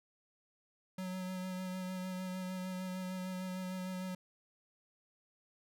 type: tone with vibrato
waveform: square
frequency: 185 Hz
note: F#3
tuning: in tune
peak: -39 dBFS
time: 0.98-4.15 s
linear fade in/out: 5 ms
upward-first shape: sine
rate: 6.6 Hz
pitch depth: 19 cents each way
effects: none